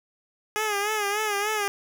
10% pulse tone with vibrato, 417.2 Hz, G#4, 8 cents sharp, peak -16 dBFS, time 0.56-1.68 s, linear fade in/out 0 ms, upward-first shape sine, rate 3.4 Hz, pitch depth 73 cents each way, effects none

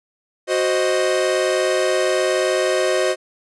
45% pulse chord, C diminished, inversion second, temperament equal, 370 / 523.3 / 622.3 Hz, Gb4 / C5 / Eb5, 0 / 0 / 0 cents, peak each -21 dBFS, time 0.47-3.16 s, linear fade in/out 50 ms, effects resampled to 24000 Hz

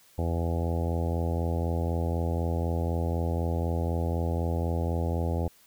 harmonic tone, 84 Hz, E2, 33 cents sharp, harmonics 1 / 2 / 3 / 4 / 5 / 6 / 7 / 8 / 9 / 10, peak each -27 / -34 / -37 / -38 / -39 / -37 / -41 / -42 / -42 / -43 dBFS, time 0.18-5.48 s, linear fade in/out 5 ms, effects white hiss -59 dBFS RMS until 5.66 s

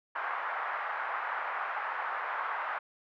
pink band-pass noise, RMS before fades -35 dBFS, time 0.15-2.79 s, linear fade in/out 10 ms, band 830 to 1700 Hz, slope 24 dB/octave, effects none

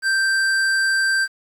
square tone, 1568 Hz, G6, in tune, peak -17 dBFS, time 0.02-1.28 s, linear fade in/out 50 ms, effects low-pass 9000 Hz 12 dB/octave + 8-bit

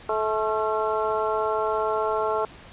harmonic tone with a mistuned harmonic, 216.7 Hz, A3, 26 cents flat, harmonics 2 / 3 / 4 / 5 / 6, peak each -26 / -28 / -29 / -30 / -31 dBFS, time 0.09-2.45 s, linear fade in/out 2 ms, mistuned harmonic 6, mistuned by +70 cents, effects pink hiss -46 dBFS RMS until 2.72 s + resampled to 8000 Hz

